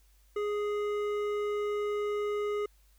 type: tone with hard clipping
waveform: sine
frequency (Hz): 415.3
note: G#4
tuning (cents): 0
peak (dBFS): -31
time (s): 0.36-2.66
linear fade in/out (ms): 5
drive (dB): 11
effects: added 50 Hz sine -60 dBFS peak until 2.98 s + white hiss -69 dBFS RMS until 2.98 s